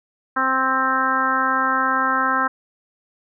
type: harmonic tone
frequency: 262.4 Hz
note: C4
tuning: 5 cents sharp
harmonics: 1 / 2 / 3 / 4 / 5 / 6 / 7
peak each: -28 / -31 / -28 / -22 / -21 / -23 / -31 dBFS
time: 0.36-2.48 s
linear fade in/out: 10 ms
effects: none